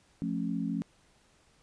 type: chord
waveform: sine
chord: F augmented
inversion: none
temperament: just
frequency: 174.61 / 218.3 / 272.8 Hz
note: F3 / A3 / C#4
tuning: 0 / -13 / -28 cents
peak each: -34 dBFS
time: 0.22-0.82 s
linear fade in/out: 0 ms
effects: pink hiss -65 dBFS RMS until 1.62 s + resampled to 22050 Hz